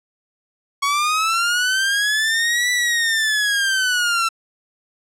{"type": "linear two-way sweep", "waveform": "sawtooth", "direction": "up then down", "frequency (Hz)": [1108.7, 1975.5, 1332], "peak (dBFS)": -13, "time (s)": [0.82, 4.29], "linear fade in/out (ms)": 10, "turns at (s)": 2.71, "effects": ["low-pass 10000 Hz 12 dB/octave"]}